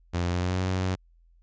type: tone with pitch glide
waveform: sawtooth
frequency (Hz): 87.31 to 93.04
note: F2 to F#2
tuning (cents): 0 to +10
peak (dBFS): -21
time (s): 0.13-0.96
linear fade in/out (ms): 20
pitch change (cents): +110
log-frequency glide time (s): 0.27-0.62
effects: added 42 Hz sine -56 dBFS peak until 1.42 s + resampled to 16000 Hz